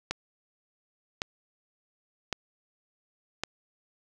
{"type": "click train", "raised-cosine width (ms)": 0.2, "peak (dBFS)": -12, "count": 4, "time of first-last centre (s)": [0.11, 3.436], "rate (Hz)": 0.902, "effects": []}